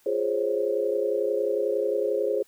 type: chord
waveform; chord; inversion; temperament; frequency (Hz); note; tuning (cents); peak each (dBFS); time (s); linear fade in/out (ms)
sine; Db major seventh; first; equal; 349.2 / 415.3 / 523.3 / 554.4; F4 / Ab4 / C5 / Db5; 0 / 0 / 0 / 0; -32 / -26 / -27 / -31; 0.06-2.43; 5
effects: white hiss -61 dBFS RMS until 2.47 s